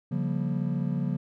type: chord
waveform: triangle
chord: G half-diminished seventh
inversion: second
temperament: just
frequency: 141.12 / 176.4 / 196 / 235.2 Hz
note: Db3 / F3 / G3 / Bb3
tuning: +31 / +18 / 0 / +16 cents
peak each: -28 / -28 / -33 / -31 dBFS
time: 0.11-1.17 s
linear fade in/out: 10 ms
effects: none